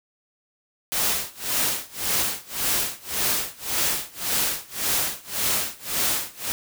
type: noise with tremolo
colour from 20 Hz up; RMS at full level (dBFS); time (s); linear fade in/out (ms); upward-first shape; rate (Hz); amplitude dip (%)
white; -22; 0.92-6.52; 0; sine; 1.8; 95
effects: none